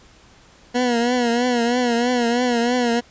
20% pulse tone with vibrato, 241.5 Hz, B3, 39 cents flat, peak -12 dBFS, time 0.74-3.01 s, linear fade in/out 20 ms, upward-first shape triangle, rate 3.1 Hz, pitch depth 80 cents each way, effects pink hiss -50 dBFS RMS until 3.1 s + resampled to 16000 Hz

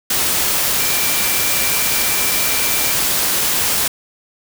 sine tone in noise, 2349 Hz, D7, in tune, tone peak -26 dBFS, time 0.8-2.93 s, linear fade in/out 5 ms, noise white, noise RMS -17 dBFS, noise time 0.1-3.88 s, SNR -12 dB, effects none

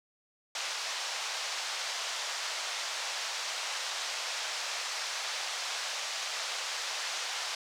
white band-pass noise, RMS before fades -36 dBFS, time 0.55-7.55 s, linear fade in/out 2 ms, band 590 to 6200 Hz, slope 24 dB/octave, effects none

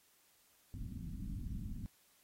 pink low-pass noise, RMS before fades -43 dBFS, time 0.74-1.86 s, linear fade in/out 0 ms, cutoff 260 Hz, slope 48 dB/octave, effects white hiss -70 dBFS RMS until 2.23 s + AAC 48 kbps

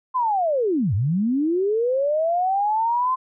sine linear two-way sweep, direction down then up, 1046.5 to 89.5 to 1046.5 Hz, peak -18 dBFS, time 0.14-3.16 s, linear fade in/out 20 ms, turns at 0.94 s, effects none

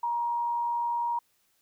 sine tone with frequency modulation, 946 Hz, A#5, 25 cents sharp, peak -26 dBFS, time 0.03-1.19 s, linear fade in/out 5 ms, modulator 80.5 Hz, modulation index 0.22, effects white hiss -70 dBFS RMS until 1.61 s

